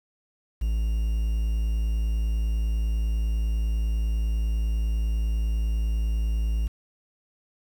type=tone; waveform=triangle; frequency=55 Hz; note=A1; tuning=in tune; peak=-20 dBFS; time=0.61-6.68 s; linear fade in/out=10 ms; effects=8-bit